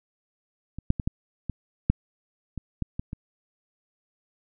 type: clicks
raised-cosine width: 5 ms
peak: -23 / -7 / -16 / -12 / -17 / -6 / -20 / -14 / -17 / -21 dBFS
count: 10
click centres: 0.786 / 0.904 / 0.998 / 1.075 / 1.497 / 1.9 / 2.577 / 2.823 / 2.995 / 3.131 s
effects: none